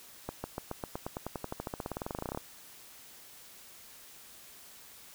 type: accelerating click train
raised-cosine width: 1 ms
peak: -21 dBFS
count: 30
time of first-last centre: 0.29-2.374 s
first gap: 150 ms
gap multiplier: 0.94
effects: white hiss -53 dBFS RMS until 5.14 s